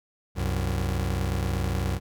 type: tone pair together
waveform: 30% pulse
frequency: 64.96 / 92.8 Hz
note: C2 / F#2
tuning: -12 / +6 cents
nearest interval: tritone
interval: 618 cents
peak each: -25 dBFS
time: 0.35-2 s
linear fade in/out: 50 ms
effects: none